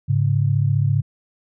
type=tone pair together; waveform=sine; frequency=104.96 / 139.9 Hz; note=G#2 / C#3; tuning=+19 / +16 cents; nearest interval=perfect fourth; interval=497 cents; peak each=-18 dBFS; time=0.08-1.02 s; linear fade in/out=20 ms; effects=none